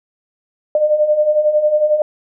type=beating tone pair; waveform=sine; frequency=596 / 607 Hz; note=D5 / D#5; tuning=+25 / -43 cents; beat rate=11 Hz; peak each=-18 / -12 dBFS; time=0.75-2.02 s; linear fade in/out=2 ms; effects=none